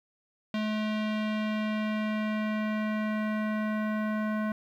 square tone with low-pass filter sweep, 214.5 Hz, A3, 44 cents flat, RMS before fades -30 dBFS, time 0.54-4.52 s, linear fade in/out 2 ms, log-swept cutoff 3300 to 1600 Hz, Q 1.7, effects 10-bit

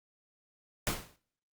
pink noise with exponential decay, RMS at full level -28 dBFS, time 0.87-1.16 s, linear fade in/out 0 ms, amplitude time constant 61 ms, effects noise-tail reverb RT60 0.6 s tail -23 dB re dry + Opus 48 kbps

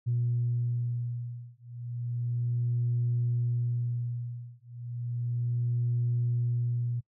sine beating tone pair, 120 / 120.33 Hz, B2 / B2, -49 / -45 cents, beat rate 0.33 Hz, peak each -30 dBFS, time 0.06-7.01 s, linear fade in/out 20 ms, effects noise-tail reverb RT60 0.1 s tail -25 dB re dry + tanh soft clip ceiling -20 dBFS

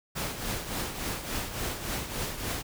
pink noise with tremolo, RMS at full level -31 dBFS, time 0.15-2.63 s, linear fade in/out 20 ms, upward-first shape triangle, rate 3.5 Hz, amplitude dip 65%, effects none

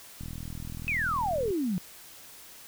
click train, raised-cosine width 5 ms, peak -27 dBFS, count 54, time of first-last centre 0.21-1.506 s, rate 40.9 Hz
sine exponential sweep, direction down, 2606 to 170.9 Hz, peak -26 dBFS, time 0.88-1.78 s, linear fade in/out 0 ms
effects white hiss -49 dBFS RMS until 2.67 s

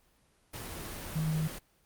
sine tone in noise, 157.2 Hz, D#3, 18 cents sharp, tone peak -28 dBFS, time 1.15-1.48 s, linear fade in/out 10 ms, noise pink, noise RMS -41 dBFS, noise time 0.53-1.59 s, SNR +10 dB, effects pink hiss -68 dBFS RMS until 1.85 s + Opus 24 kbps

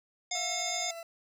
harmonic tone, 719 Hz, F#5, 50 cents flat, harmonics 1 / 3 / 5 / 7 / 9 / 10, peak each -38 / -38 / -38 / -38 / -38 / -38 dBFS, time 0.31-0.91 s, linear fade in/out 5 ms
40% pulse tone with tremolo, 670 Hz, E5, 28 cents sharp, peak -38 dBFS, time 0.35-1.03 s, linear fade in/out 2 ms, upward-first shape triangle, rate 13 Hz, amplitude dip 35%
effects none

